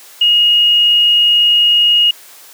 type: tone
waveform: sine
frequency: 2871 Hz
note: F7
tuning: 47 cents sharp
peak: -7 dBFS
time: 0.21-2.11 s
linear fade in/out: 5 ms
effects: white hiss -39 dBFS RMS until 2.53 s + high-pass 400 Hz 12 dB/octave